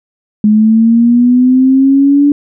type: linear sweep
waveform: sine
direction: up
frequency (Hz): 209.7 to 290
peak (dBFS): -4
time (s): 0.44-2.32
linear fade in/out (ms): 2
effects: none